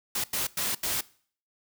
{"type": "noise bursts at uneven times", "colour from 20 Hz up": "white", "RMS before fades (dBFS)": -29, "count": 4, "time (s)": [[0.15, 0.24], [0.33, 0.47], [0.57, 0.75], [0.83, 1.01]], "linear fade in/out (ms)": 5, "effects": ["noise-tail reverb RT60 0.5 s tail -21 dB re dry"]}